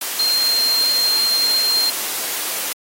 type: tone in noise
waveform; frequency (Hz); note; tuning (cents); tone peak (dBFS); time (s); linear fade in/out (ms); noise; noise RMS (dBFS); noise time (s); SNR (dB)
sine; 4186; C8; 0; -15; 0.19-1.9; 5; white; -24; 0.01-2.73; +6
effects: high-pass 300 Hz 12 dB/octave + AAC 48 kbps